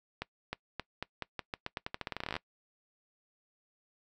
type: accelerating click train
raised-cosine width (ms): 0.3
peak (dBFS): -19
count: 24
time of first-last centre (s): 0.22-2.365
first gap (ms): 310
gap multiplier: 0.86
effects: noise-tail reverb RT60 0.1 s tail -22 dB re dry